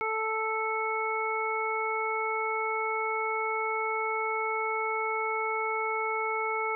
harmonic tone, 440 Hz, A4, in tune, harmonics 1 / 2 / 3 / 5, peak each -33 / -33 / -33 / -33 dBFS, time 0.01-6.75 s, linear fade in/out 0 ms, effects none

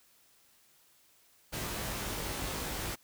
pink noise with comb filter, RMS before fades -37 dBFS, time 1.52-2.96 s, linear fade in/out 20 ms, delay 19 ms, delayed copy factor +0.7, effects white hiss -65 dBFS RMS until 3.03 s

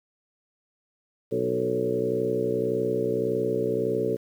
harmonic tone with a mistuned harmonic, 61.74 Hz, B1, in tune, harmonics 2 / 3 / 4 / 5 / 6 / 7 / 8 / 9, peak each -35 / -36 / -34 / -34 / -30 / -26 / -36 / -33 dBFS, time 1.31-4.17 s, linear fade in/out 20 ms, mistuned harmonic 7, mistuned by +39 cents, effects 9-bit

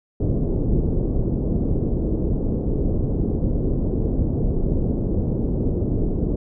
pink low-pass noise, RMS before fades -21 dBFS, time 0.2-6.36 s, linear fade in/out 5 ms, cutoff 440 Hz, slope 24 dB/octave, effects none

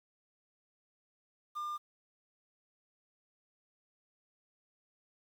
triangle tone with quantisation, 1200 Hz, D6, 37 cents sharp, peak -34 dBFS, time 1.55-1.78 s, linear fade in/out 20 ms, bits 10, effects none

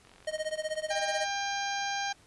click train, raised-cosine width 0.3 ms, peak -39 dBFS, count 52, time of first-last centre 0.05-1.173 s, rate 45.4 Hz
square tone with tremolo, 622.3 Hz, D#5, in tune, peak -29 dBFS, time 0.27-1.26 s, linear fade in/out 5 ms, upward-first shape sine, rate 16 Hz, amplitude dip 90%
harmonic tone, 798 Hz, G5, 31 cents sharp, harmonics 1 / 2 / 3 / 4 / 5 / 6 / 7 / 8, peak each -33 / -36 / -41 / -42 / -42 / -44 / -44 / -42 dBFS, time 0.9-2.13 s, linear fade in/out 10 ms
effects pink hiss -60 dBFS RMS until 2.26 s + resampled to 24000 Hz

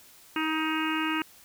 harmonic tone, 314.8 Hz, D#4, 20 cents sharp, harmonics 1 / 3 / 4 / 5 / 6 / 7 / 8 / 9, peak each -29 / -35 / -34 / -35 / -39 / -39 / -36 / -36 dBFS, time 0.36-1.22 s, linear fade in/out 2 ms, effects white hiss -54 dBFS RMS until 1.44 s

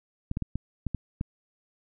clicks, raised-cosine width 5 ms, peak -17 dBFS, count 7, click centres 0.314 / 0.371 / 0.423 / 0.556 / 0.867 / 0.947 / 1.211 s, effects none

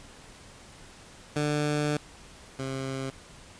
15% pulse tone pair in turn, 148.6 / 133.71 Hz, D3 / C3, +21 / +38 cents, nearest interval major second, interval 183 cents, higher first, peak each -19 / -25 dBFS, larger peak first, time 1.36-1.97 / 2.59-3.1 s, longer first, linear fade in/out 2 ms, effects pink hiss -50 dBFS RMS until 3.59 s + resampled to 22050 Hz

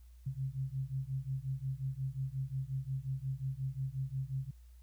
sine beating tone pair, 130.81 / 136.41 Hz, C3 / C#3, 0 / -27 cents, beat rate 5.6 Hz, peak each -38 / -38 dBFS, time 0.26-4.51 s, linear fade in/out 10 ms, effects added 60 Hz sine -53 dBFS peak until 4.82 s + white hiss -73 dBFS RMS until 4.82 s

